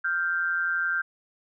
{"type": "tone pair together", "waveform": "sine", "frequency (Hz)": [1396.5, 1568], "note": ["F6", "G6"], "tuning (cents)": [-1, 0], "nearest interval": "major second", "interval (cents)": 201, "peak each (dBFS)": [-27, -26], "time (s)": [0.04, 1.02], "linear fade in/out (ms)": 10, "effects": []}